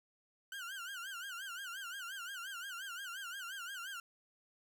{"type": "tone with vibrato", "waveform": "30% pulse", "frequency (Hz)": 1491, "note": "F#6", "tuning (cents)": 13, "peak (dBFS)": -40, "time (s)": [0.52, 4], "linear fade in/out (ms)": 2, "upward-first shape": "sine", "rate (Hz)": 5.7, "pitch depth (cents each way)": 150, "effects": []}